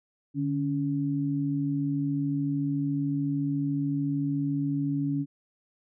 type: tone pair together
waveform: sine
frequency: 146.83 / 280.6 Hz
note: D3 / C#4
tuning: 0 / +21 cents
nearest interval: major seventh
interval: 1121 cents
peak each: -29 / -27 dBFS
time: 0.34-5.26 s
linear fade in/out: 50 ms
effects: none